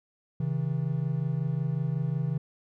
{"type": "tone pair together", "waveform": "triangle", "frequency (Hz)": [134.6, 160.07], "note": ["C3", "D#3"], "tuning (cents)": [49, 49], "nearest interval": "minor third", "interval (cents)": 300, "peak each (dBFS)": -27, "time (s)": [0.4, 2.38], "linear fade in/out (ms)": 5, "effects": []}